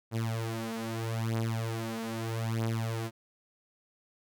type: beating tone pair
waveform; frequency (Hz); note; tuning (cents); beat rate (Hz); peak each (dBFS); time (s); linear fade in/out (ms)
sawtooth; 112.9 / 113.69; A2 / A#2; +45 / -43; 0.79; -30 / -30; 0.11-3.11; 50
effects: none